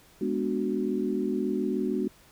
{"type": "chord", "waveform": "sine", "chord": "G# half-diminished seventh", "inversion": "none", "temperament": "equal", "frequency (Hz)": [207.7, 246.9, 293.7, 370], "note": ["G#3", "B3", "D4", "F#4"], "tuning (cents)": [0, 0, 0, 0], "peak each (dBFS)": [-31, -31, -32, -30], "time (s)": [0.21, 2.08], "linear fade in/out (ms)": 5, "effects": ["pink hiss -57 dBFS RMS until 2.31 s"]}